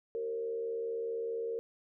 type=tone with frequency modulation; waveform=sine; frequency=460 Hz; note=A#4; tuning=23 cents flat; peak=-33 dBFS; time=0.15-1.59 s; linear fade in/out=0 ms; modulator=75.3 Hz; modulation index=0.55; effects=none